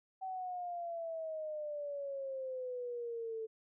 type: exponential sweep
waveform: sine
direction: down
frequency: 764 to 440 Hz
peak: -38 dBFS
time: 0.21-3.47 s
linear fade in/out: 20 ms
effects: none